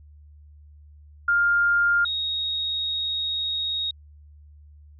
sine tone pair in turn, 1404 / 3757 Hz, F6 / A#7, +9 / +13 cents, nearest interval octave + perfect fourth, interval 1704 cents, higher second, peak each -17 / -24 dBFS, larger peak first, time 1.28-2.05 / 2.05-3.91 s, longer second, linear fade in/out 5 ms, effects added 74 Hz sine -46 dBFS peak until 4.99 s

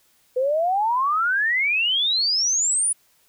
sine exponential sweep, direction up, 493.9 to 10010 Hz, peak -18 dBFS, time 0.36-2.93 s, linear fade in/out 10 ms, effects white hiss -61 dBFS RMS until 3.28 s

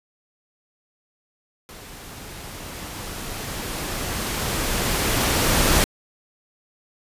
pink noise with level ramp, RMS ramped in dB -41 to -17 dBFS, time 1.69-5.84 s, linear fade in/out 0 ms, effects resampled to 32000 Hz

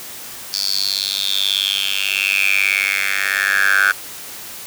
10% pulse tone with high-pass filter sweep, 98.3 Hz, G2, 5 cents sharp, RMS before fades -18 dBFS, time 0.53-3.92 s, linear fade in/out 5 ms, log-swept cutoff 4800 to 1500 Hz, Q 9.3, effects white hiss -33 dBFS RMS until 4.66 s + high-pass 60 Hz 12 dB/octave

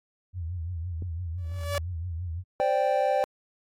sine tone with vibrato, 85.7 Hz, F2, 32 cents flat, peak -30 dBFS, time 0.33-2.44 s, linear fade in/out 50 ms, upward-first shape triangle, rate 5.9 Hz, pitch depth 140 cents each way
click, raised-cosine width 3 ms, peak -27 dBFS, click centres 1.023 s
sawtooth tone with exponential growth, 575 Hz, D5, 37 cents flat, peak -21 dBFS, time 1.38-1.78 s, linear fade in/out 1 ms, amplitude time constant 86 ms
triangle chord, C suspended second, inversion none, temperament equal, 523.3 / 587.3 / 784 Hz, C5 / D5 / G5, 0 / 0 / 0 cents, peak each -25 / -24 / -24 dBFS, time 2.6-3.24 s, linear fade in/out 0 ms
effects AAC 48 kbps

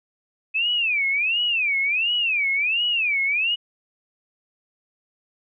sine tone with vibrato, 2520 Hz, D#7, 21 cents sharp, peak -19 dBFS, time 0.54-3.56 s, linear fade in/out 20 ms, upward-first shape sine, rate 1.4 Hz, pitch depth 260 cents each way, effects none

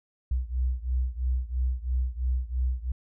sine beating tone pair, 61.74 / 64.74 Hz, B1 / C2, 0 / -18 cents, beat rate 3 Hz, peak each -27 / -29 dBFS, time 0.31-2.92 s, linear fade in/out 5 ms, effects none

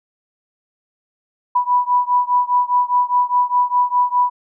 sine beating tone pair, 983 / 987.9 Hz, B5 / B5, -8 / 0 cents, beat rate 4.9 Hz, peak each -16 / -17 dBFS, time 1.55-4.3 s, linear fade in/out 10 ms, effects none

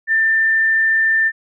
sine tone, 1787 Hz, A6, 26 cents sharp, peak -12 dBFS, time 0.07-1.32 s, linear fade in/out 50 ms, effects none

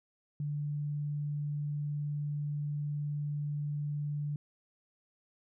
sine tone, 146.83 Hz, D3, in tune, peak -32 dBFS, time 0.4-4.36 s, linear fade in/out 2 ms, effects none

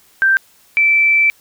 sine tone pair in turn, 1568 / 2327 Hz, G6 / D7, 0 / -17 cents, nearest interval perfect fifth, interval 683 cents, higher second, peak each -9 dBFS, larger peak neither, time 0.22-0.37 / 0.77-1.3 s, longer second, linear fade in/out 0 ms, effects white hiss -51 dBFS RMS until 1.4 s

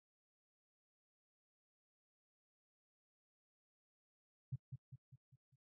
sine tone with echo, 130.81 Hz, C3, in tune, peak -38 dBFS, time 4.52-4.56 s, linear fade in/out 10 ms, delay 200 ms, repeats 5, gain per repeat -6 dB, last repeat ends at 5.56 s, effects noise-tail reverb RT60 0.1 s tail -26 dB re dry

